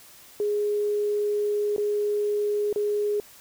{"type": "tone with dropouts", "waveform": "sine", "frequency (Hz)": 415.3, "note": "G#4", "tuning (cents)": 0, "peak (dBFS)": -22, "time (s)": [0.4, 3.2], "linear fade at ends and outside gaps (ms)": 1, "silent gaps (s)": [[1.763, 1.78], [2.728, 2.76]], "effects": ["white hiss -50 dBFS RMS until 3.4 s"]}